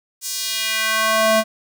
square tone with high-pass filter sweep, 220 Hz, A3, in tune, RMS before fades -19 dBFS, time 0.21-1.44 s, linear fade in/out 50 ms, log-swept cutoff 7100 to 450 Hz, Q 1.3, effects none

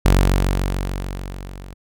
sawtooth tone with level ramp, 46.8 Hz, F#1, 20 cents sharp, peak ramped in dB -6 to -31 dBFS, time 0.05-1.74 s, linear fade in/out 10 ms, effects none

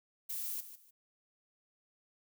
violet noise with echo, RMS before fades -39 dBFS, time 0.29-0.61 s, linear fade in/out 10 ms, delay 150 ms, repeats 2, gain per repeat -12 dB, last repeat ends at 0.91 s, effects none

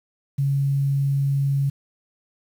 sine tone with quantisation, 138.9 Hz, C#3, 4 cents sharp, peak -18 dBFS, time 0.38-1.7 s, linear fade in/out 10 ms, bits 8, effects none

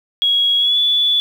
sine tone with pitch glide, 3318 to 3447 Hz, G#7 to A7, -2 to -36 cents, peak -12 dBFS, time 0.22-1.2 s, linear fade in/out 0 ms, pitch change +66 cents, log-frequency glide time 0.58-0.78 s, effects 7-bit

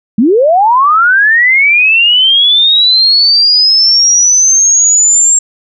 sine linear sweep, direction up, 196 to 7500 Hz, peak -4 dBFS, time 0.18-5.39 s, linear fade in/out 5 ms, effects none

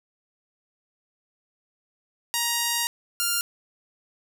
5% pulse tone pair in turn, 942 / 1398.8 Hz, A#5 / F6, +18 / +2 cents, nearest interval perfect fifth, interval 684 cents, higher second, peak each -11 dBFS, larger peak neither, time 2.34-2.87 / 3.2-3.41 s, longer first, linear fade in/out 0 ms, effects none

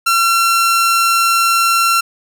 sawtooth tone, 1360 Hz, F6, 46 cents flat, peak -7 dBFS, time 0.06-2.01 s, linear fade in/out 10 ms, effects none

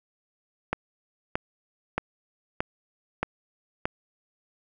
click train, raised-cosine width 0.5 ms, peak -10 dBFS, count 6, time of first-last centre 0.73-3.855 s, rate 1.6 Hz, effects none

